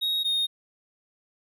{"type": "tone pair in turn", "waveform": "triangle", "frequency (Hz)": [3768, 3705], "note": ["A#7", "A#7"], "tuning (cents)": [18, -11], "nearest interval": "unison", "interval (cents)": 29, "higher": "first", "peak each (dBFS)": [-22, -21], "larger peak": "second", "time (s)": [[0.01, 0.24], [0.24, 0.47]], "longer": "neither", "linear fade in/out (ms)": 20, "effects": []}